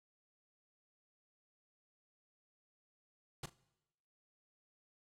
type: noise with echo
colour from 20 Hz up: pink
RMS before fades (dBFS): -43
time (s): 3.43-3.46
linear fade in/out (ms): 5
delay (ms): 38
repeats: 2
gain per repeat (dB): -15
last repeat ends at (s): 3.536
effects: noise-tail reverb RT60 1.0 s tail -21 dB re dry + low-pass 10000 Hz 12 dB/octave